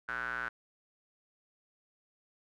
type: tone with band-pass filter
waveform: square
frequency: 60 Hz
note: B1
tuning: 49 cents flat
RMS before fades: -37 dBFS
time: 0.08-0.49 s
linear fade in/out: 10 ms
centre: 1500 Hz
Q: 9.5
effects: none